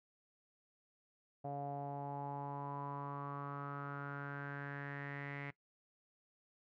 sawtooth tone with low-pass filter sweep, 141.7 Hz, C#3, 38 cents sharp, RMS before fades -44 dBFS, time 1.44-5.51 s, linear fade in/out 10 ms, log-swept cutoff 680 to 2100 Hz, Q 6.8, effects noise-tail reverb RT60 0.1 s tail -20 dB re dry

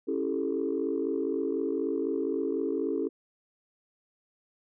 sine chord, A dominant seventh, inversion first, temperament just, 275 / 330 / 396 / 440 Hz, C#4 / E4 / G4 / A4, -14 / +2 / +18 / 0 cents, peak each -32 dBFS, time 0.07-3.09 s, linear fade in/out 20 ms, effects tanh soft clip ceiling -18 dBFS

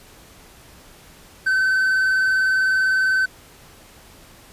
triangle tone with vibrato, 1531 Hz, G6, 41 cents flat, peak -14 dBFS, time 1.46-3.26 s, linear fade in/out 10 ms, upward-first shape sine, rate 20 Hz, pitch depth 22 cents each way, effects pink hiss -47 dBFS RMS until 4.52 s + resampled to 32000 Hz

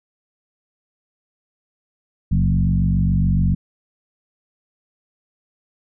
sine tone with frequency modulation, 118.2 Hz, A#2, 24 cents sharp, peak -14 dBFS, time 2.31-3.55 s, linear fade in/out 10 ms, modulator 47.1 Hz, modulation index 1.7, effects none

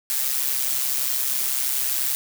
blue noise with amplitude modulation, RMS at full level -21 dBFS, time 0.1-2.15 s, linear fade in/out 0 ms, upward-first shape sine, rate 132 Hz, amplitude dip 60%, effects none

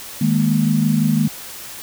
sine chord, D# suspended fourth, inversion none, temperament just, 155.56 / 207.4 / 233.3 Hz, D#3 / G#3 / A#3, 0 / -2 / +2 cents, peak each -18 dBFS, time 0.21-1.28 s, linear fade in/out 5 ms, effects white hiss -34 dBFS RMS until 1.82 s

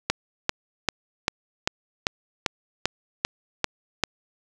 click train, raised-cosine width 0.2 ms, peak -3 dBFS, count 11, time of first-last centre 0.1-4.037 s, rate 2.54 Hz, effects none

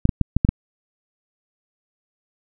clicks, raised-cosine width 5 ms, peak -3 dBFS, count 6, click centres 0.054 / 0.092 / 0.213 / 0.366 / 0.449 / 0.49 s, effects none

